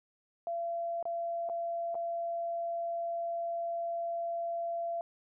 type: tone with dropouts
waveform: sine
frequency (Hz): 680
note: F5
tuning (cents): -46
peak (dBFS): -32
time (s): 0.47-5.01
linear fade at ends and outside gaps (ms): 1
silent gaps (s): 1.027-1.054 / 1.49-1.497 / 1.945-1.952
effects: none